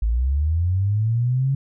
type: linear sweep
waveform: sine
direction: up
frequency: 51.91 to 138.59 Hz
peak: -17 dBFS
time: 0.02-1.55 s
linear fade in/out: 5 ms
effects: none